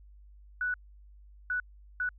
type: tone bursts at uneven times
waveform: sine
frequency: 1480 Hz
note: F#6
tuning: in tune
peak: -28 dBFS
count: 3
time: 0.61-0.74 / 1.5-1.6 / 2-2.09 s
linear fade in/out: 2 ms
effects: added 50 Hz sine -51 dBFS peak until 2.18 s